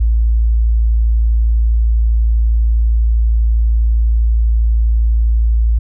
sine tone, 56.2 Hz, A1, 37 cents sharp, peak -9 dBFS, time 0-5.79 s, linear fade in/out 10 ms, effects none

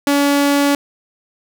sawtooth tone, 284.2 Hz, C#4, 43 cents sharp, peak -8 dBFS, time 0.07-0.75 s, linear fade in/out 2 ms, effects none

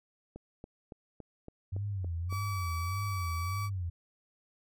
click train, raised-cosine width 2 ms, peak -31 dBFS, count 8, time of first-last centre 0.36-2.326 s, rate 3.56 Hz
sine tone with vibrato, 92.5 Hz, F#2, in tune, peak -32 dBFS, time 1.72-3.9 s, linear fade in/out 10 ms, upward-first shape sine, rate 1.7 Hz, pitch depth 180 cents each way
35% pulse tone, 1148 Hz, D6, 40 cents flat, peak -35 dBFS, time 2.29-3.7 s, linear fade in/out 50 ms
effects none

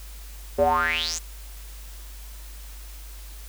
square tone with band-pass filter sweep, 81.4 Hz, E2, 21 cents flat, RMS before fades -23 dBFS, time 0.58-1.19 s, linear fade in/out 10 ms, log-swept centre 480 to 7500 Hz, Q 8.6, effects added 50 Hz sine -38 dBFS peak until 3.48 s + white hiss -47 dBFS RMS until 3.48 s

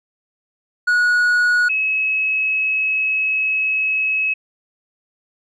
triangle / sine tone pair in turn, 1458 / 2571 Hz, F#6 / E7, -26 / -44 cents, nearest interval minor seventh, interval 982 cents, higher second, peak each -11 / -16 dBFS, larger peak first, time 0.87-1.69 / 1.69-4.34 s, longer second, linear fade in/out 10 ms, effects resampled to 22050 Hz

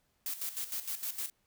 blue noise with tremolo, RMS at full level -36 dBFS, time 0.26-1.3 s, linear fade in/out 2 ms, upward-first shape square, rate 6.5 Hz, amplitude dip 70%, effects pink hiss -75 dBFS RMS until 1.46 s

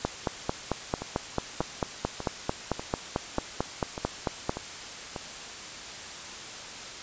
two click trains, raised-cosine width 1 ms, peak -11 / -19 dBFS, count 21 / 8, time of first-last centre 0.05-4.494 / 1.02-5.162 s, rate 4.5 / 1.69 Hz, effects white hiss -40 dBFS RMS until 7.02 s + resampled to 16000 Hz

